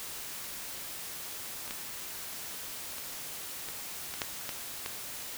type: clicks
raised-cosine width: 0.2 ms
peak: -24 / -19 / -25 / -22 / -23 / -13 / -17 / -17 dBFS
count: 8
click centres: 1.678 / 1.709 / 2.983 / 3.687 / 4.139 / 4.218 / 4.492 / 4.861 s
effects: white hiss -41 dBFS RMS until 5.37 s